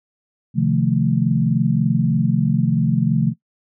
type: chord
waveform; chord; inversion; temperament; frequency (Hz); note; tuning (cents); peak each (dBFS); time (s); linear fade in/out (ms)
sine; F dominant seventh; second; equal with one note detuned; 130.81 / 154.13 / 174.61 / 220; C3 / Eb3 / F3 / A3; 0 / -16 / 0 / 0; -20; 0.54-3.34; 50
effects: noise-tail reverb RT60 0.1 s tail -19 dB re dry